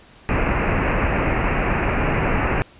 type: low-pass noise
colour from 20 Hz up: pink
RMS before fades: -20 dBFS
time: 0.29-2.62 s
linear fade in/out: 0 ms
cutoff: 2700 Hz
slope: 96 dB/octave
effects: pink hiss -48 dBFS RMS until 2.79 s + resampled to 8000 Hz